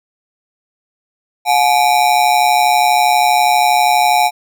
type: ring-modulated tone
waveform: square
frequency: 784 Hz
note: G5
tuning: in tune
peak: -7 dBFS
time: 1.45-4.31 s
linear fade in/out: 50 ms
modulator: 66.2 Hz
effects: none